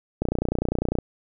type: click train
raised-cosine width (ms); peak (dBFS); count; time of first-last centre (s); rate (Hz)
2; -9; 24; 0.22-0.987; 30
effects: none